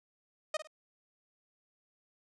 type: tone with echo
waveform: sawtooth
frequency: 620 Hz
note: D#5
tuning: 6 cents flat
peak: -26 dBFS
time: 0.54-0.57 s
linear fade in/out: 5 ms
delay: 52 ms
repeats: 2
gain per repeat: -11 dB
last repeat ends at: 0.674 s
effects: resampled to 22050 Hz + 11-bit